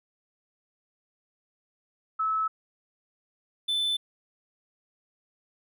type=tone pair in turn; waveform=sine / triangle; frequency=1300 / 3519 Hz; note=E6 / A7; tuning=-24 / 0 cents; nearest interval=octave + perfect fourth; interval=1724 cents; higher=second; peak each=-24 / -23 dBFS; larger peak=second; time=2.19-2.48 / 3.68-3.97 s; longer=neither; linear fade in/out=10 ms; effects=none